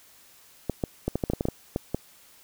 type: clicks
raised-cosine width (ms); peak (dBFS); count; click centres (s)
2; -12; 12; 0.697 / 0.838 / 1.08 / 1.156 / 1.238 / 1.3 / 1.335 / 1.409 / 1.454 / 1.486 / 1.761 / 1.946
effects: white hiss -55 dBFS RMS until 2.43 s